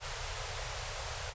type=band-stop noise; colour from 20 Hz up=pink; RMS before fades=-39 dBFS; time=0-1.34 s; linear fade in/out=50 ms; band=130 to 450 Hz; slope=48 dB/octave; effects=resampled to 16000 Hz